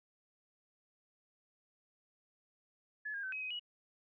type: tone with pitch steps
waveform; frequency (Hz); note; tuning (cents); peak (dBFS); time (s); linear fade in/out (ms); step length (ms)
sine; 1711 / 1620 / 1531 / 2541 / 2518 / 2914; A6 / G#6 / G6 / D#7 / D#7 / F#7; -49 / -43 / -41 / +36 / +20 / -27; -38; 3.05-3.596; 10; 91
effects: none